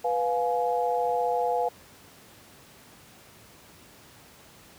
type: tone cluster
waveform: sine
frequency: 493.8 / 706 / 841 Hz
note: B4 / F5 / G#5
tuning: 0 / +19 / +22 cents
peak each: -27 / -27 / -29 dBFS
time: 0.04-1.69 s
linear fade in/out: 10 ms
effects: pink hiss -52 dBFS RMS until 4.78 s + high-pass 80 Hz 12 dB/octave